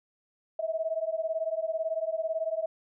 sine beating tone pair, 637 / 655 Hz, D#5 / E5, +41 / -11 cents, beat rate 18 Hz, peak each -31 dBFS, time 0.59-2.66 s, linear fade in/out 5 ms, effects none

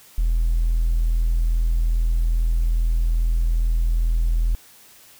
triangle tone, 41.2 Hz, E1, in tune, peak -13 dBFS, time 0.18-4.55 s, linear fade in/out 0 ms, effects tanh soft clip ceiling -13 dBFS + white hiss -49 dBFS RMS until 5.19 s

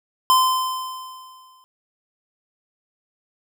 square tone with exponential decay, 1031 Hz, C6, 26 cents flat, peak -12 dBFS, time 0.3-1.64 s, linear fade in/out 0 ms, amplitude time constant 290 ms, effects none

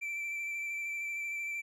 triangle tone with vibrato, 2337 Hz, D7, 9 cents flat, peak -33 dBFS, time 0.01-1.62 s, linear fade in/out 20 ms, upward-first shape square, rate 13 Hz, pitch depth 13 cents each way, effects none

